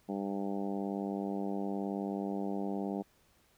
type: harmonic tone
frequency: 99 Hz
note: G2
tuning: 18 cents sharp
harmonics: 2 / 3 / 4 / 5 / 6 / 7 / 8 / 9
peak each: -36 / -39 / -41 / -45 / -47 / -45 / -46 / -53 dBFS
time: 0.08-3.03 s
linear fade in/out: 20 ms
effects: pink hiss -68 dBFS RMS until 3.57 s